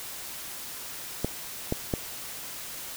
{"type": "clicks", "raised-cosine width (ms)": 2, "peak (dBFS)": -12, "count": 3, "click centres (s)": [1.246, 1.724, 1.938], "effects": ["white hiss -39 dBFS RMS until 2.96 s"]}